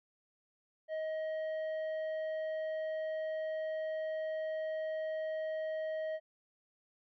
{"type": "tone with tanh clipping", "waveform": "triangle", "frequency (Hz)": 630, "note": "D#5", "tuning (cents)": 21, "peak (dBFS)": -36, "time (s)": [0.88, 6.2], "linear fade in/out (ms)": 50, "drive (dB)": 11, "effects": []}